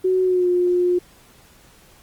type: tone with pitch glide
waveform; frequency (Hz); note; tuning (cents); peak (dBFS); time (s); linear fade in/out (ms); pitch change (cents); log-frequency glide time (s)
sine; 371.7 to 356.6; F#4 to F4; +8 to +36; -15; 0.04-0.99; 10; -72; 0.23-0.48
effects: pink hiss -51 dBFS RMS until 2.02 s + Opus 32 kbps